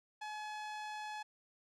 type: tone with low-pass filter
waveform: sawtooth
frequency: 850 Hz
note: G#5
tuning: 40 cents sharp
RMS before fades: -44 dBFS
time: 0.21-1.23 s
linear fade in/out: 10 ms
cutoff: 6200 Hz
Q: 0.56
effects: none